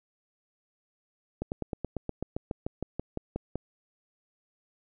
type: slowing click train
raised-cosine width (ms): 2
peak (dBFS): -18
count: 16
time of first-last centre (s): 1.42-3.556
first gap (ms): 99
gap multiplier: 1.05
effects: none